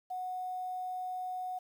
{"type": "tone with quantisation", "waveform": "sine", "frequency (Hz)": 736, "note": "F#5", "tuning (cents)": -9, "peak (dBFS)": -35, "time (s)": [0.1, 1.59], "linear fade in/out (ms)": 10, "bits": 10, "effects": []}